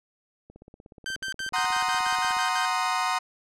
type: click train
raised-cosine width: 2 ms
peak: -34 dBFS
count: 32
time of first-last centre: 0.5-2.367 s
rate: 16.6 Hz
type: tone bursts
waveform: sawtooth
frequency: 1558 Hz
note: G6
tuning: 11 cents flat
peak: -26 dBFS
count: 10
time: 1.06-2.652 s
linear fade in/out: 0 ms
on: 98 ms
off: 68 ms
type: chord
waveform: 35% pulse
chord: C half-diminished seventh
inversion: second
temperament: equal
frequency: 740 / 932.3 / 1046.5 / 1244.5 Hz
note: Gb5 / Bb5 / C6 / Eb6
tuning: 0 / 0 / 0 / 0 cents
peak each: -28 dBFS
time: 1.53-3.19 s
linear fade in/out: 10 ms
effects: low-pass 8000 Hz 12 dB/octave